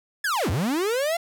45% pulse linear two-way sweep, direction down then up, 1760 to 73.7 to 697 Hz, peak -22 dBFS, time 0.24-1.17 s, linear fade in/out 5 ms, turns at 0.5 s, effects none

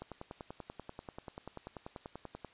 click train, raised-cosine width 1 ms, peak -29 dBFS, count 26, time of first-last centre 0.02-2.447 s, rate 10.3 Hz, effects white hiss -61 dBFS RMS until 2.53 s + resampled to 8000 Hz

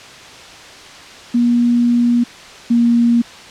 sine tone pair in turn, 239.4 / 236 Hz, A#3 / A#3, +46 / +22 cents, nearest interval unison, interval 24 cents, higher first, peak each -10 / -9 dBFS, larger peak second, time 1.34-2.24 / 2.7-3.22 s, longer first, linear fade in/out 10 ms, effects white hiss -36 dBFS RMS until 3.5 s + low-pass 5000 Hz 12 dB/octave

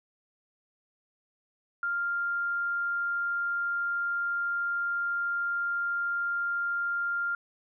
sine tone, 1396.9 Hz, F6, in tune, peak -27 dBFS, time 1.83-7.35 s, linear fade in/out 2 ms, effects none

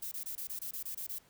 violet noise bursts, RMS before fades -40 dBFS, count 10, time 0.02-1.186 s, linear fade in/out 5 ms, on 95 ms, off 24 ms, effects pink hiss -65 dBFS RMS until 1.29 s

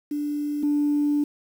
sine tone pair in turn, 293.7 / 292.7 Hz, D4 / D4, 0 / -6 cents, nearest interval unison, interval 6 cents, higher first, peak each -24 / -18 dBFS, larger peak second, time 0.11-0.63 / 0.63-1.24 s, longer second, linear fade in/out 5 ms, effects tanh soft clip ceiling -15 dBFS + 8-bit

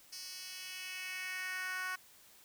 10% pulse tone with high-pass filter sweep, 370 Hz, F#4, in tune, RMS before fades -42 dBFS, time 0.12-1.96 s, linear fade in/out 10 ms, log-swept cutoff 4700 to 1300 Hz, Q 2.3, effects white hiss -61 dBFS RMS until 2.44 s

